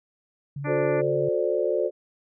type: tone with vibrato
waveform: sine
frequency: 141 Hz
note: C#3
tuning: 30 cents sharp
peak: -30 dBFS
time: 0.56-1.29 s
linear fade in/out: 5 ms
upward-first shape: sine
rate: 19 Hz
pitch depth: 37 cents each way
type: harmonic tone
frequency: 293.7 Hz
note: D4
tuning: in tune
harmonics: 1 / 2 / 3 / 4 / 5 / 6 / 7 / 8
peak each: -32 / -35 / -37 / -38 / -39 / -40 / -40 / -41 dBFS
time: 0.64-1.02 s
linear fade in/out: 20 ms
type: chord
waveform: sine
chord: D dominant seventh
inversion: first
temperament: equal with one note detuned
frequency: 361.8 / 440 / 523.3 / 587.3 Hz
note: F#4 / A4 / C5 / D5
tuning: -39 / 0 / 0 / 0 cents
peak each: -27 dBFS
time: 0.66-1.91 s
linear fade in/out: 50 ms
effects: none